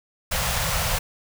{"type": "band-stop noise", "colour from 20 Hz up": "pink", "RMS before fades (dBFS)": -24, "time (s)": [0.31, 0.99], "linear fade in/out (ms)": 10, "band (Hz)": [180, 510], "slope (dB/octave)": 48, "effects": []}